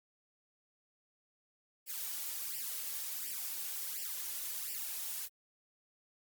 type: noise with flanger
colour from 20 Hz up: blue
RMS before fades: -40 dBFS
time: 1.86-5.29 s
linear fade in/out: 50 ms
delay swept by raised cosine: 0.38 to 3.58 ms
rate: 1.4 Hz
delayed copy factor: +0.9
effects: Opus 48 kbps